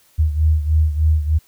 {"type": "beating tone pair", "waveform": "sine", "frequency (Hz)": [77, 80.3], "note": ["D#2", "E2"], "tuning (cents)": [-17, -45], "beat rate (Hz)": 3.3, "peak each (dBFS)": [-14, -19], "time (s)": [0.18, 1.39], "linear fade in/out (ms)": 20, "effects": ["white hiss -55 dBFS RMS until 1.47 s"]}